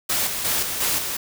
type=noise with tremolo; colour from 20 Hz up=white; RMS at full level=-22 dBFS; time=0.09-1.17 s; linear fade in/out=10 ms; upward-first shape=square; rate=2.8 Hz; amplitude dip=45%; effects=none